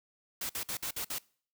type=noise bursts; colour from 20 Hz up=white; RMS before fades=-36 dBFS; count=6; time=0.41-1.185 s; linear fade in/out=5 ms; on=85 ms; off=53 ms; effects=noise-tail reverb RT60 0.5 s tail -24 dB re dry